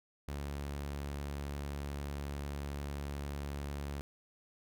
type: tone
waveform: sawtooth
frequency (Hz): 71.2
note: C#2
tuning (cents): +47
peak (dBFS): -34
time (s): 0.28-4.01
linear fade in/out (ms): 0
effects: none